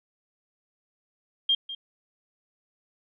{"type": "tone with echo", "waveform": "sine", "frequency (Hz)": 3207, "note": "G7", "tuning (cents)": 39, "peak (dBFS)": -19, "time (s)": [1.49, 1.55], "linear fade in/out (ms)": 5, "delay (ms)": 200, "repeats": 1, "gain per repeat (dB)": -14, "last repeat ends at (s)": 1.75, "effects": []}